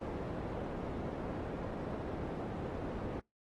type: low-pass noise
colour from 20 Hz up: white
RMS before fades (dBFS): -40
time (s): 0.01-3.2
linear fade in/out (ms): 5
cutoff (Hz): 470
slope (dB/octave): 12
effects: noise-tail reverb RT60 0.2 s tail -25 dB re dry + AAC 32 kbps